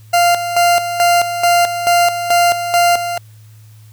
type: tone with tremolo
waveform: 40% pulse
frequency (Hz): 696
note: F5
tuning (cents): -6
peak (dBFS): -8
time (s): 0.13-3.18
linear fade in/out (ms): 10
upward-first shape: square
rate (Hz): 2.3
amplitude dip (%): 65
effects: added 108 Hz sine -38 dBFS peak until 3.92 s + white hiss -52 dBFS RMS until 3.92 s